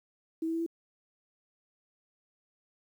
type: tone with pitch steps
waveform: sine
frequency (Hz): 323.5 / 326.9 / 330.3 / 333.7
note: E4 / E4 / E4 / E4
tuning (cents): -32 / -14 / +4 / +21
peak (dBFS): -29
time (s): 0.42-0.664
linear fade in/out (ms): 5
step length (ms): 61
effects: 10-bit